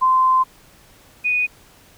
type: tone pair in turn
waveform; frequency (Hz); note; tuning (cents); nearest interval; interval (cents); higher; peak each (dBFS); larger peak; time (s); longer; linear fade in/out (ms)
sine; 1036 / 2477; C6 / D#7; -17 / -8; octave + minor third; 1509; second; -12 / -16; first; 0.01-0.44 / 1.24-1.47; first; 20
effects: pink hiss -50 dBFS RMS until 1.97 s